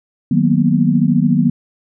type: chord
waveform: sine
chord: B major seventh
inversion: first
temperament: equal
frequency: 155.56 / 185 / 233.1 / 246.9 Hz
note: D#3 / F#3 / A#3 / B3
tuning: 0 / 0 / 0 / 0 cents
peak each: -16 dBFS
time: 0.31-1.5 s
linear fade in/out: 5 ms
effects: none